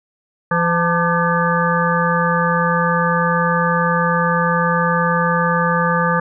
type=harmonic tone with a mistuned harmonic; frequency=170.1 Hz; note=F3; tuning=45 cents flat; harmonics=1 / 3 / 5 / 7 / 9 / 10; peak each=-19 / -21 / -22 / -19 / -24 / -23 dBFS; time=0.51-6.2 s; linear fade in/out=5 ms; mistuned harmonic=5; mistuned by=+78 cents; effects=none

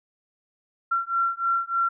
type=beating tone pair; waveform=sine; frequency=1363 / 1366.3 Hz; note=F6 / F6; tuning=-43 / -38 cents; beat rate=3.3 Hz; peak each=-25 dBFS; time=0.91-1.89 s; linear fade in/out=10 ms; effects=none

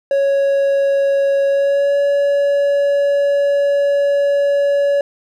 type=tone with pitch glide; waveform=triangle; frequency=554.4 to 566.4 Hz; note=C#5 to C#5; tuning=0 to +37 cents; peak=-10 dBFS; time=0.11-5.01 s; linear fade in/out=2 ms; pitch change=+37 cents; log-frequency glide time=1.48-1.98 s; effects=none

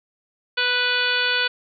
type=harmonic tone; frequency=493.9 Hz; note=B4; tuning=in tune; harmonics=1 / 2 / 3 / 4 / 5 / 6 / 7 / 8 / 9; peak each=-31 / -33 / -22 / -33 / -26 / -27 / -27 / -34 / -29 dBFS; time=0.57-1.48 s; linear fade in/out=10 ms; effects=none

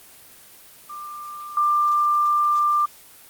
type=tone with level steps; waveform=sine; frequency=1189 Hz; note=D6; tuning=21 cents sharp; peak=-32 / -16 dBFS; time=0.89-2.86 s; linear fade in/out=10 ms; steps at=1.57 s; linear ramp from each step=2 ms; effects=white hiss -47 dBFS RMS until 3.29 s + Opus 24 kbps

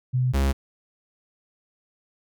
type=tone pair in turn; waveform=sine / 45% pulse; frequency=126.9 / 67.98 Hz; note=B2 / C#2; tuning=+47 / -33 cents; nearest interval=major seventh; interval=1080 cents; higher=first; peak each=-19 dBFS; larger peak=neither; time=0.13-0.33 / 0.33-0.53 s; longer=neither; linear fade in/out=20 ms; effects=none

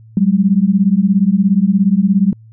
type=beating tone pair; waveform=sine; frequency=187.2 / 204.2 Hz; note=F#3 / G#3; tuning=+20 / -29 cents; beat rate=17 Hz; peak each=-12 dBFS; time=0.17-2.33 s; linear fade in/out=2 ms; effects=added 111 Hz sine -38 dBFS peak until 2.52 s

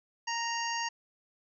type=harmonic tone; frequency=931 Hz; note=A#5; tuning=2 cents flat; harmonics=1 / 2 / 3 / 5 / 6 / 7; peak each=-34 / -37 / -39 / -41 / -42 / -42 dBFS; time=0.27-0.89 s; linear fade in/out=10 ms; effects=none

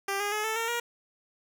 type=tone with pitch steps; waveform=10% pulse; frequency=395 / 409.6 / 424.8 / 440.6 / 456.9 / 473.8 Hz; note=G4 / G#4 / G#4 / A4 / A#4 / A#4; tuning=+13 / -24 / +39 / +2 / -35 / +28 cents; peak=-20 dBFS; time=0.08-0.8 s; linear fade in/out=5 ms; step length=120 ms; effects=none

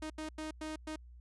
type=tone bursts at uneven times; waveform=sawtooth; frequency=311.1 Hz; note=D#4; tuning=in tune; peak=-35 dBFS; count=5; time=0.02-0.1 / 0.18-0.29 / 0.38-0.51 / 0.61-0.76 / 0.87-0.96 s; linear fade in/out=5 ms; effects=added 60 Hz sine -51 dBFS peak until 1.2 s + resampled to 24000 Hz

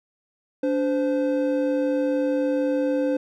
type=tone pair together; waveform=triangle; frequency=289.4 / 516.1 Hz; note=D4 / C5; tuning=-25 / -24 cents; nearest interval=minor seventh; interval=1001 cents; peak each=-21 dBFS; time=0.63-3.17 s; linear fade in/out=5 ms; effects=none

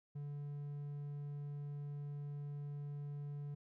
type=tone; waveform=triangle; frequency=144.6 Hz; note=D3; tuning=27 cents flat; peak=-40 dBFS; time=0.15-3.55 s; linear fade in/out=10 ms; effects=none

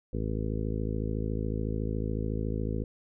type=harmonic tone; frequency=53.9 Hz; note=A1; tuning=35 cents flat; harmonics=1 / 2 / 3 / 4 / 5 / 6 / 7 / 8 / 9; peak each=-33 / -34 / -38 / -37 / -39 / -44 / -41 / -41 / -42 dBFS; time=0.13-2.84 s; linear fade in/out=5 ms; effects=none

